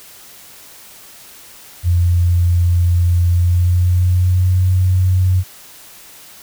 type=tone with pitch glide; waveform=sine; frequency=87.31 to 92.23 Hz; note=F2 to F#2; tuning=0 to -5 cents; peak=-10 dBFS; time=1.83-5.44 s; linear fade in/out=50 ms; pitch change=+95 cents; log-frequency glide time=3.32-4.67 s; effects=white hiss -40 dBFS RMS until 6.42 s